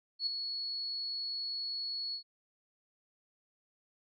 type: tone with ADSR envelope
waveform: sine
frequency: 4375 Hz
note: C#8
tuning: 24 cents flat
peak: -28 dBFS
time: 0.19-2.23 s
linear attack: 77 ms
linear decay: 6 ms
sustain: -7 dB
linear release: 91 ms
effects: none